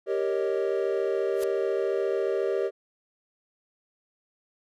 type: chord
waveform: triangle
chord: Eb dominant seventh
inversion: first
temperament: equal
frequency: 392 / 466.2 / 554.4 / 622.3 Hz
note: G4 / Bb4 / Db5 / Eb5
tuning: 0 / 0 / 0 / 0 cents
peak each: -25 / -28 / -30 / -31 dBFS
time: 0.06-2.71 s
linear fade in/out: 50 ms
type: noise with exponential growth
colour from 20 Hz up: white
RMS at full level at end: -34 dBFS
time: 1.33-1.44 s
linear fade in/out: 5 ms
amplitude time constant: 23 ms
effects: resampled to 32000 Hz